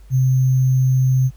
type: tone with sample-and-hold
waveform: sine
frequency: 129.6 Hz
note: C3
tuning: 16 cents flat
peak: -12 dBFS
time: 0.1-1.31 s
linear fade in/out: 50 ms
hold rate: 6300 Hz
effects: added 50 Hz sine -40 dBFS peak until 1.36 s + pink hiss -57 dBFS RMS until 1.36 s